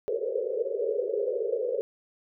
white band-pass noise, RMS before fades -29 dBFS, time 0.08-1.81 s, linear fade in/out 0 ms, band 400 to 540 Hz, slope 96 dB/octave, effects none

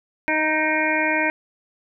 harmonic tone with a mistuned harmonic, 311.1 Hz, D#4, in tune, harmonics 1 / 2 / 3 / 5 / 6 / 7 / 8, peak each -26 / -26 / -26 / -26 / -26 / -26 / -26 dBFS, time 0.28-1.3 s, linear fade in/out 0 ms, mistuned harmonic 8, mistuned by -65 cents, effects none

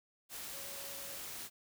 sine tone in noise, 554.4 Hz, C#5, in tune, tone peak -54 dBFS, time 0.51-1.2 s, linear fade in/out 50 ms, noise white, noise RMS -45 dBFS, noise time 0.29-1.5 s, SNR -12 dB, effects none

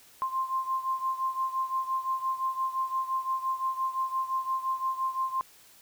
sine beating tone pair, 1050 / 1055.8 Hz, C6 / C6, +6 / +15 cents, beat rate 5.8 Hz, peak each -29 / -33 dBFS, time 0.22-5.41 s, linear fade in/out 0 ms, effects white hiss -56 dBFS RMS until 5.81 s

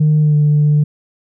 sine tone with pitch glide, 152.5 to 148.76 Hz, D#3 to D3, -34 to +23 cents, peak -7 dBFS, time 0-0.84 s, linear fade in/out 10 ms, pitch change -43 cents, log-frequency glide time 0.2-0.35 s, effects tanh soft clip ceiling -6 dBFS

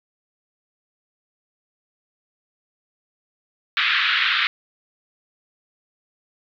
pink band-pass noise, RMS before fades -20 dBFS, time 3.77-4.47 s, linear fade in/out 0 ms, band 1300 to 3900 Hz, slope 48 dB/octave, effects none

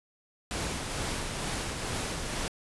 pink noise with tremolo, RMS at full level -32 dBFS, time 0.51-2.48 s, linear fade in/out 0 ms, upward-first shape triangle, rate 2.2 Hz, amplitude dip 35%, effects resampled to 24000 Hz

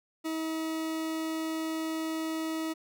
40% pulse tone, 320 Hz, D#4, 49 cents sharp, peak -30 dBFS, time 0.24-2.74 s, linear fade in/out 20 ms, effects none

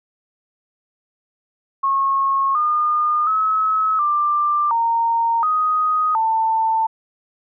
sine tone with pitch steps, 1090 / 1217 / 1287 / 1185 / 923 / 1249 / 892 Hz, C#6 / D#6 / E6 / D6 / A#5 / D#6 / A5, -29 / -39 / -42 / +15 / -17 / +6 / +23 cents, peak -15 dBFS, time 1.83-6.87 s, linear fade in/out 10 ms, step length 720 ms, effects none

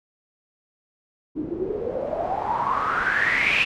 white noise with low-pass filter sweep, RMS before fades -24 dBFS, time 1.35-3.65 s, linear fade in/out 20 ms, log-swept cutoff 290 to 2700 Hz, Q 9.2, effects none

